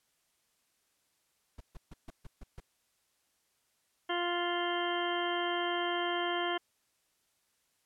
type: noise bursts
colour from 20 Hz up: brown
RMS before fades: -45 dBFS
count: 7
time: 1.58-2.602 s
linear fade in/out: 5 ms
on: 26 ms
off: 140 ms
type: harmonic tone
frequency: 349.2 Hz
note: F4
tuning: in tune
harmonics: 1 / 2 / 3 / 4 / 5 / 6 / 8 / 9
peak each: -35 / -36 / -38 / -41 / -40 / -43 / -46 / -39 dBFS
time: 4.09-6.58 s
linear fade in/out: 10 ms
effects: white hiss -75 dBFS RMS until 7.85 s + low-pass 12000 Hz 12 dB/octave